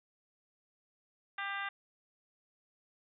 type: harmonic tone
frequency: 397.2 Hz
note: G4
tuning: 23 cents sharp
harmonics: 2 / 3 / 4 / 5 / 6 / 7 / 8 / 9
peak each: -44 / -42 / -40 / -42 / -51 / -47 / -56 / -50 dBFS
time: 1.38-1.69 s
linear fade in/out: 5 ms
effects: none